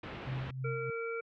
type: low-pass noise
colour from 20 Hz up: pink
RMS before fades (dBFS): -43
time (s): 0.03-0.51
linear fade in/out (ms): 5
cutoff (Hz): 3100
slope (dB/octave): 24
type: tone with tremolo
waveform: sine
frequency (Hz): 130.81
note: C3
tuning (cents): 0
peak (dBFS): -33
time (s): 0.27-0.9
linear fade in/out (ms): 2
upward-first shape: sine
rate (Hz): 3.2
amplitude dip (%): 60
type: harmonic tone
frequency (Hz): 460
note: A#4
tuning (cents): -23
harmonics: 1 / 3 / 5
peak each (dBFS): -36 / -41 / -43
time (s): 0.64-1.21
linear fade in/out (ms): 10
effects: high-pass 60 Hz 12 dB/octave